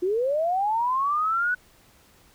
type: linear sweep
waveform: sine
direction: up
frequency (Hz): 345.1 to 1497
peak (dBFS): -21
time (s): 0.02-1.55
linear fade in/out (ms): 10
effects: pink hiss -57 dBFS RMS until 2.34 s